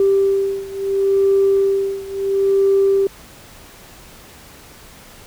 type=beating tone pair; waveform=sine; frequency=392 / 392.73 Hz; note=G4 / G4; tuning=0 / +3 cents; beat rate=0.73 Hz; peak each=-15 / -17 dBFS; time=0-3.07 s; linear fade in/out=2 ms; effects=tanh soft clip ceiling -6 dBFS + pink hiss -42 dBFS RMS until 5.26 s